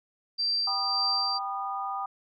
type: tone with tremolo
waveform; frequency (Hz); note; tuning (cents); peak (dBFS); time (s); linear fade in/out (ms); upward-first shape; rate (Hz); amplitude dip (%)
sine; 4699; D8; 0; -24; 0.38-1.39; 20; sine; 1.8; 35
type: chord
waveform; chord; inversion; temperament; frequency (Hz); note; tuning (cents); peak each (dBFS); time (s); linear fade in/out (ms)
sine; G augmented; none; just; 784 / 980 / 1225; G5 / B5 / D#6; 0 / -14 / -27; -33 / -38 / -33; 0.67-2.06; 5
effects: none